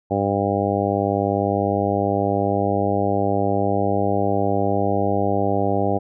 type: harmonic tone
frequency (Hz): 99.9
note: G2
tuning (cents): +33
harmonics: 1 / 2 / 3 / 4 / 5 / 6 / 7 / 8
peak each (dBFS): -26 / -26 / -26 / -26 / -26 / -26 / -26 / -26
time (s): 0.1-5.99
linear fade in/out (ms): 20
effects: none

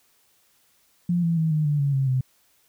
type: tone with pitch steps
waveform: sine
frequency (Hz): 174.61 / 167.3 / 160.3 / 153.6 / 147.17 / 141.01 / 135.11 / 129.46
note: F3 / E3 / E3 / D#3 / D3 / C#3 / C#3 / C3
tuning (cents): 0 / +26 / -48 / -22 / +4 / +30 / -44 / -18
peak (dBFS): -19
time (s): 1.09-2.21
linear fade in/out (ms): 5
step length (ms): 140
effects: white hiss -63 dBFS RMS until 2.68 s

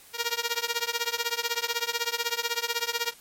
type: tone with tremolo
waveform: 5% pulse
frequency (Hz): 469.8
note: A#4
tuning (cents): +13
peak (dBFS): -11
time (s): 0.13-3.14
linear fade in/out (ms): 50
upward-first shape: triangle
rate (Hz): 16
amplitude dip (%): 100
effects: white hiss -52 dBFS RMS until 3.2 s + MP3 64 kbps

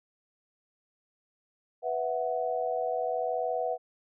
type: chord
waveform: sine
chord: B suspended fourth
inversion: none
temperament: equal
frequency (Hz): 493.9 / 659.3 / 740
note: B4 / E5 / F#5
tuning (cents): 0 / 0 / 0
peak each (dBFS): -32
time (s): 1.82-3.78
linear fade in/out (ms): 50
effects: none

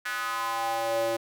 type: tone with high-pass filter sweep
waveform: square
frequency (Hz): 114.3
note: A#2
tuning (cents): -34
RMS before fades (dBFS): -29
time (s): 0.05-1.17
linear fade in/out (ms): 10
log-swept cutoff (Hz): 1600 to 460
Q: 4
effects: none

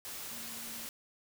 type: tone in noise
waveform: sine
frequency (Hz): 230.5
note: A#3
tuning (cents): -19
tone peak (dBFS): -53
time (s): 0.31-0.86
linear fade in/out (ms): 0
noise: white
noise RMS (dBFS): -43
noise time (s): 0.05-0.89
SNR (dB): -13
effects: none

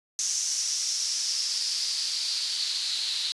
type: noise with band-pass filter sweep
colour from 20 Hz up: white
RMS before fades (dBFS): -29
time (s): 0.19-3.32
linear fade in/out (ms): 0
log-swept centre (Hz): 6100 to 4000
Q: 5.4
effects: resampled to 24000 Hz

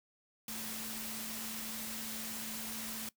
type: tone in noise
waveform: sine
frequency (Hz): 221.1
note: A3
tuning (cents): +9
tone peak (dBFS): -47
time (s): 0.48-3.09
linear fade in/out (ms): 2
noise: white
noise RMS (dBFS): -42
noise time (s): 0.48-3.09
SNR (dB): -8
effects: noise-tail reverb RT60 0.1 s tail -20 dB re dry

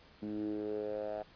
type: tone with band-pass filter sweep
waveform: 10% pulse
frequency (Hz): 105.4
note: G#2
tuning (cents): +26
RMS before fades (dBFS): -38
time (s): 0.22-1.23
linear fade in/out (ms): 10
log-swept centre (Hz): 250 to 690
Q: 4.6
effects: pink hiss -60 dBFS RMS until 1.35 s + resampled to 11025 Hz

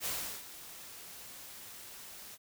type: noise with ADSR envelope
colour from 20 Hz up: white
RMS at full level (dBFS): -35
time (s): 0-2.38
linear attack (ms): 56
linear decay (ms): 370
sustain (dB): -14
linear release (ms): 43
effects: none

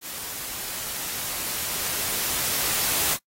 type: noise with level ramp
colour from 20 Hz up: white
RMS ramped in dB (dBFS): -35 to -23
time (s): 0.01-3.18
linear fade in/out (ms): 50
effects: noise-tail reverb RT60 0.1 s tail -21 dB re dry + AAC 48 kbps

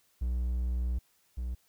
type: tone pair in turn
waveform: triangle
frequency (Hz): 61.1 / 61.1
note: B1 / B1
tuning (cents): -18 / -18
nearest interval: unison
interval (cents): 0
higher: neither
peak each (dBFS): -26 / -30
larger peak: first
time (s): 0.21-0.99 / 1.37-1.55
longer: first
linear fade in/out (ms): 10
effects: white hiss -69 dBFS RMS until 1.68 s

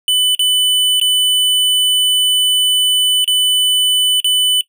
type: tone with dropouts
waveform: square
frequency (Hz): 3000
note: F#7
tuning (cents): +23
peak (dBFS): -11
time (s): 0.08-4.61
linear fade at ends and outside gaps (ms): 1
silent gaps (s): 0.35-0.393 / 0.999-1.013 / 3.244-3.277 / 4.202-4.244
effects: noise-tail reverb RT60 0.1 s tail -19 dB re dry

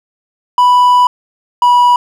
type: tone pair in turn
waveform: triangle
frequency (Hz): 987.8 / 975.9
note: B5 / B5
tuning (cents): 0 / -21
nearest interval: unison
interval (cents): 21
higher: first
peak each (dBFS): -3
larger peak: neither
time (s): 0.58-1.07 / 1.62-1.96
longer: first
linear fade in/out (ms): 2
effects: none

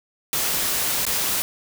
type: noise with dropouts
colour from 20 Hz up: white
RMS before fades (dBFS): -23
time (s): 0.33-1.42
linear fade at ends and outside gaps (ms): 0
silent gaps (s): 1.052-1.066
effects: none

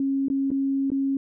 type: tone with dropouts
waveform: sine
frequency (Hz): 272.7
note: C#4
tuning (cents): -28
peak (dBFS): -21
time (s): 0-1.17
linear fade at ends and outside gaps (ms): 2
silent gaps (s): 0.284-0.3 / 0.505-0.515 / 0.903-0.917
effects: none

